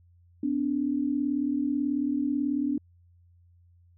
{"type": "tone pair together", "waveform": "sine", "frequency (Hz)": [252.2, 290.5], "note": ["B3", "D4"], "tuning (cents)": [36, -19], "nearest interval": "major second", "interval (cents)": 245, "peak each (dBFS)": [-29, -26], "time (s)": [0.43, 2.78], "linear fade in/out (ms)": 5, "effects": ["added 87 Hz sine -56 dBFS peak until 3.97 s"]}